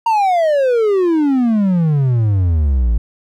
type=exponential sweep; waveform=triangle; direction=down; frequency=937 to 53.1 Hz; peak=-9 dBFS; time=0.06-2.98 s; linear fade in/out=5 ms; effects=none